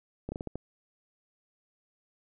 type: slowing click train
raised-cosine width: 2 ms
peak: -22 dBFS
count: 6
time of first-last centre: 0.29-0.556 s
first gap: 30 ms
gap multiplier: 1.29
effects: none